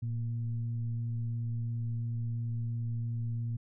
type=tone with frequency modulation; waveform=sine; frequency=116.54 Hz; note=A#2; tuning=in tune; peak=-31 dBFS; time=0.02-3.57 s; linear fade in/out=10 ms; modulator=118 Hz; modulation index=0.36; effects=none